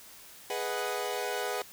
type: chord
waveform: sawtooth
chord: G# minor seventh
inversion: none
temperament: equal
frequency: 415.3 / 493.9 / 622.3 / 740 Hz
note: G#4 / B4 / D#5 / F#5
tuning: 0 / 0 / 0 / 0 cents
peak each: -32 / -32 / -36 / -33 dBFS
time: 0.5-1.62 s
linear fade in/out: 2 ms
effects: white hiss -51 dBFS RMS until 1.72 s